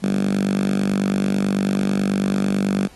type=tone with high-pass filter; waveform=5% pulse; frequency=49.11 Hz; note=G1; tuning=4 cents sharp; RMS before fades=-20 dBFS; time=0.02-2.88 s; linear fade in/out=20 ms; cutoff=190 Hz; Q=6.9; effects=pink hiss -49 dBFS RMS until 2.95 s + AAC 32 kbps